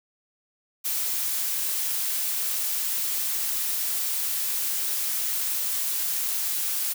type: noise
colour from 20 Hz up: blue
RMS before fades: -27 dBFS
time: 0.84-6.94 s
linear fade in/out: 20 ms
effects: none